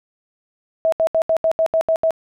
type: tone bursts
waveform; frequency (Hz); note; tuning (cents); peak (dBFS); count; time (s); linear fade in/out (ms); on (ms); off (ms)
sine; 648; E5; -30; -13; 9; 0.85-2.107; 0; 73; 75
effects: none